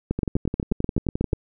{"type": "two click trains", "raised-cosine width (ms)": 3, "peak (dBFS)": [-9, -12], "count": [11, 14], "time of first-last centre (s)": [[0.11, 1.332], [0.19, 1.33]], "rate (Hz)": [8.18, 11.4], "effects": []}